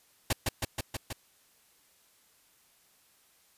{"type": "noise with echo", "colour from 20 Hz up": "pink", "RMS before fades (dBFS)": -27, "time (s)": [0.3, 0.33], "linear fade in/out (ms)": 5, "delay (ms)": 160, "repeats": 5, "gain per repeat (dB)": -2, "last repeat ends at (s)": 1.13, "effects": ["white hiss -65 dBFS RMS until 3.57 s", "resampled to 32000 Hz"]}